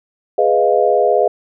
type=chord; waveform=sine; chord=F half-diminished seventh; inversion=first; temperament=equal; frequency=415.3 / 493.9 / 622.3 / 698.5 Hz; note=Ab4 / Cb5 / Eb5 / F5; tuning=0 / 0 / 0 / 0 cents; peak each=-16 dBFS; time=0.38-1.28 s; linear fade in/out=5 ms; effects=none